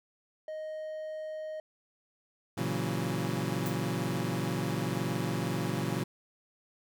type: tone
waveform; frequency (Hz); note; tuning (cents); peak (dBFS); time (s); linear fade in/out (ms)
triangle; 623; D#5; +2; -34; 0.48-1.6; 2
type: chord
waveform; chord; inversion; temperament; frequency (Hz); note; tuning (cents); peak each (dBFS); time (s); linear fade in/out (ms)
25% pulse; F# dominant seventh; first; equal with one note detuned; 116.54 / 138.59 / 164.81 / 185.64; A#2 / C#3 / E3 / F#3; 0 / 0 / 0 / +6; -32; 2.57-6.04; 10
type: noise with exponential decay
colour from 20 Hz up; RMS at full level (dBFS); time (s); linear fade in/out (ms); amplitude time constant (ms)
violet; -38; 3.66-3.82; 0; 34
effects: none